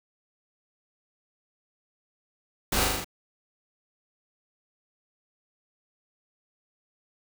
pink noise with echo, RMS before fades -26 dBFS, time 2.72-2.85 s, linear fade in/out 5 ms, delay 39 ms, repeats 5, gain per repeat -2 dB, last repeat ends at 3.045 s, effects none

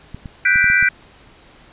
clicks, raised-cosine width 5 ms, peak -18 dBFS, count 6, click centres 0.146 / 0.258 / 0.558 / 0.643 / 0.701 / 0.827 s
sine chord, G major seventh, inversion third, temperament equal, 1480 / 1568 / 1975.5 / 2349 Hz, F#6 / G6 / B6 / D7, 0 / 0 / 0 / 0 cents, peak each -17 dBFS, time 0.45-0.89 s, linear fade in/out 5 ms
effects pink hiss -47 dBFS RMS until 1.72 s + resampled to 8000 Hz

